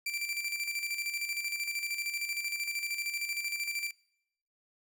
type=tone with tremolo; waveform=sawtooth; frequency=2349 Hz; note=D7; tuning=in tune; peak=-28 dBFS; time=0.06-3.91 s; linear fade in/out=5 ms; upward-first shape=square; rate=13 Hz; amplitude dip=55%; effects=noise-tail reverb RT60 0.8 s tail -24 dB re dry